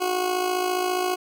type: tone with amplitude modulation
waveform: 20% pulse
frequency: 365.3 Hz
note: F#4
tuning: 22 cents flat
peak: -15 dBFS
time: 0-1.16 s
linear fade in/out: 20 ms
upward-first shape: sine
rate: 54.8 Hz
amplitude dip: 55%
effects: none